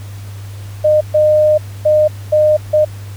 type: tone bursts at uneven times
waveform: sine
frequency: 610 Hz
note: D#5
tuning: 34 cents flat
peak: -7 dBFS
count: 5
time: 0.84-1.01 / 1.14-1.58 / 1.85-2.08 / 2.32-2.57 / 2.73-2.85 s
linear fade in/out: 10 ms
effects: added 100 Hz sine -26 dBFS peak until 3.16 s + pink hiss -40 dBFS RMS until 3.16 s